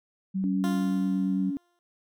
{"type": "tone", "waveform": "sine", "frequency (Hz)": 190.8, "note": "G3", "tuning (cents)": -47, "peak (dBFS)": -25, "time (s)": [0.34, 1.51], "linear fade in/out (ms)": 20}
{"type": "tone with vibrato", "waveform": "sine", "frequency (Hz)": 280, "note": "C#4", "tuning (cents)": 18, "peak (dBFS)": -28, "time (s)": [0.44, 1.57], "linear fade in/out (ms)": 0, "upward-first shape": "triangle", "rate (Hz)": 8.6, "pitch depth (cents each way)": 18}
{"type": "tone with exponential decay", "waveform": "15% pulse", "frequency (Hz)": 349.2, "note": "F4", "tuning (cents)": 0, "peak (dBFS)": -25, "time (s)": [0.64, 1.79], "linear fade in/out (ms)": 0, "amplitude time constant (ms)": 250}
{"effects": []}